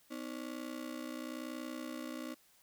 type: ring-modulated tone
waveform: 35% pulse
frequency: 282.4 Hz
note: C#4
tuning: 32 cents sharp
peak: -36 dBFS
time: 0.1-2.35 s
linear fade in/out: 20 ms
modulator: 30.5 Hz
effects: white hiss -67 dBFS RMS until 2.62 s